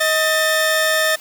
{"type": "tone pair together", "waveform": "sawtooth", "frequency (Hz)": [630.5, 1791], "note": ["D#5", "A6"], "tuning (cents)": [23, 30], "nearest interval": "octave + tritone", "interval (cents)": 1807, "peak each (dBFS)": -14, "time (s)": [0, 1.16], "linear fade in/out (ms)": 10, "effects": ["white hiss -41 dBFS RMS until 1.2 s", "high-pass 150 Hz 12 dB/octave"]}